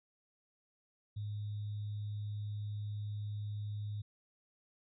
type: tone with sample-and-hold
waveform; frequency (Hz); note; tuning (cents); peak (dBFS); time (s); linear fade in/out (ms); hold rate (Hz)
sine; 104.2; G#2; +6; -37; 1.16-4.02; 10; 3675
effects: resampled to 11025 Hz